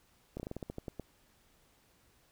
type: slowing click train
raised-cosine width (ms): 2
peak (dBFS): -26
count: 11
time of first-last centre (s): 0.37-0.997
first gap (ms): 28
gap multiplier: 1.17
effects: pink hiss -68 dBFS RMS until 2.31 s